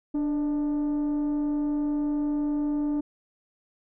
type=tone with frequency modulation; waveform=sine; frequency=293.7 Hz; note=D4; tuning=in tune; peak=-21 dBFS; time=0.14-3.01 s; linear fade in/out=10 ms; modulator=318 Hz; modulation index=0.22; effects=tanh soft clip ceiling -23 dBFS